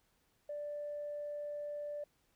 sine tone, 587.3 Hz, D5, in tune, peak -38 dBFS, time 0.49-2.04 s, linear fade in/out 5 ms, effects tanh soft clip ceiling -34 dBFS + pink hiss -75 dBFS RMS until 2.35 s

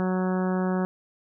harmonic tone, 185 Hz, F#3, in tune, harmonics 1 / 2 / 3 / 4 / 5 / 6 / 7 / 8 / 9, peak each -24 / -30 / -34 / -36 / -38 / -40 / -41 / -42 / -43 dBFS, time 0-0.85 s, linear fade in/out 0 ms, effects none

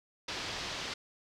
white low-pass noise, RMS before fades -39 dBFS, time 0.28-0.94 s, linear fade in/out 5 ms, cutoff 5000 Hz, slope 24 dB/octave, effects none

